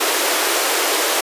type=high-pass noise; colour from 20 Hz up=pink; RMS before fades=-18 dBFS; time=0-1.21 s; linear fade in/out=10 ms; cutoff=330 Hz; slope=48 dB/octave; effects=resampled to 32000 Hz